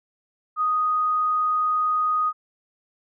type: tone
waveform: sine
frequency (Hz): 1244.5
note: D#6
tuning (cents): 0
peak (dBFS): -19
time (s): 0.56-2.33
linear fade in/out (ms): 50
effects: none